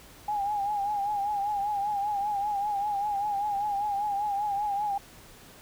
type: tone with vibrato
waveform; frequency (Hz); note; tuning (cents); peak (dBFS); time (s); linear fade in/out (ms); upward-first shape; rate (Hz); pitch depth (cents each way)
sine; 818; G#5; -26; -26; 0.28-4.98; 5; triangle; 5.1; 72
effects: pink hiss -51 dBFS RMS until 5.61 s